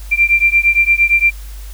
sine beating tone pair, 2361 / 2369.7 Hz, D7 / D7, +9 / +15 cents, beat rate 8.7 Hz, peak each -12 dBFS, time 0.11-1.31 s, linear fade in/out 20 ms, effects added 50 Hz sine -27 dBFS peak until 1.73 s + white hiss -41 dBFS RMS until 1.73 s

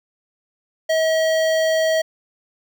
square tone with notch filter, 640 Hz, D#5, 49 cents sharp, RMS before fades -18 dBFS, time 0.89-2.02 s, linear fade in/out 10 ms, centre 11000 Hz, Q 0.79, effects none

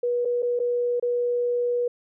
sine tone with dropouts, 484.7 Hz, B4, 32 cents flat, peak -21 dBFS, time 0.03-1.88 s, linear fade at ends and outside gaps 5 ms, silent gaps 0.25-0.254 / 0.423-0.428 / 0.592-0.599 / 0.998-1.025 s, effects none

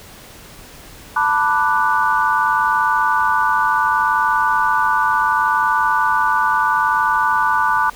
sine chord, B minor seventh, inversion third, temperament equal with one note detuned, 887.1 / 987.8 / 1174.7 / 1480 Hz, A5 / B5 / D6 / F#6, +14 / 0 / 0 / 0 cents, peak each -19 dBFS, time 1.16-7.9 s, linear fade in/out 5 ms, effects pink hiss -40 dBFS RMS until 7.95 s

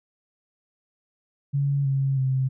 sine tone with pitch steps, 140.6 / 136.12 / 131.79 Hz, C#3 / C#3 / C3, +25 / -31 / +13 cents, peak -20 dBFS, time 1.53-2.49 s, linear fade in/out 20 ms, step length 320 ms, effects none

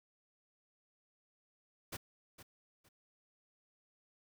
pink noise with echo, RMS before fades -43 dBFS, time 1.92-1.97 s, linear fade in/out 10 ms, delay 460 ms, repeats 2, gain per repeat -12 dB, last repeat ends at 2.89 s, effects none

